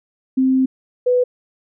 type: tone pair in turn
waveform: sine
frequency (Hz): 261.6 / 496.4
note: C4 / B4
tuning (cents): 0 / +9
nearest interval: major seventh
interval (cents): 1109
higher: second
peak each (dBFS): -12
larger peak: neither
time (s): 0.37-0.66 / 1.06-1.24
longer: first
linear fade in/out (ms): 10
effects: none